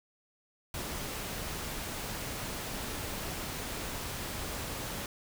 pink noise, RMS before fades -38 dBFS, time 0.74-5.06 s, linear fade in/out 2 ms, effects none

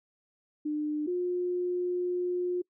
sine tone pair in turn, 300.6 / 357.5 Hz, D4 / F4, +40 / +41 cents, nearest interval minor third, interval 301 cents, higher second, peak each -28 / -27 dBFS, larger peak second, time 0.65-1.07 / 1.07-2.62 s, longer second, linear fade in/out 10 ms, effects noise-tail reverb RT60 0.1 s tail -25 dB re dry

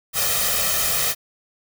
white noise with comb filter, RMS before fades -21 dBFS, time 0.13-1.15 s, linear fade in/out 50 ms, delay 1.6 ms, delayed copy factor +0.95, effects none

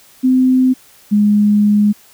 sine tone pair in turn, 257.3 / 207.6 Hz, C4 / G#3, -29 / 0 cents, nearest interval major third, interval 371 cents, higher first, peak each -8 dBFS, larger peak neither, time 0.23-0.74 / 1.11-1.93 s, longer second, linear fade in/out 20 ms, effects white hiss -46 dBFS RMS until 2.13 s

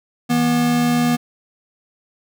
square tone pair together, 161.3 / 241.7 Hz, E3 / B3, -37 / -37 cents, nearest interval perfect fifth, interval 700 cents, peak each -23 / -16 dBFS, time 0.29-1.17 s, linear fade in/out 20 ms, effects none

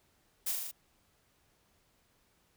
blue noise with echo, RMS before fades -33 dBFS, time 0.46-0.52 s, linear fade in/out 10 ms, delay 39 ms, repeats 5, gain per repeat -2 dB, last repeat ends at 0.715 s, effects pink hiss -71 dBFS RMS until 2.56 s

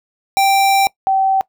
square / sine tone pair in turn, 784 / 771 Hz, G5 / G5, 0 / -29 cents, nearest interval unison, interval 29 cents, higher first, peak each -11 dBFS, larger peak neither, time 0.37-0.87 / 1.07-1.41 s, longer first, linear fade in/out 0 ms, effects noise-tail reverb RT60 0.1 s tail -22 dB re dry

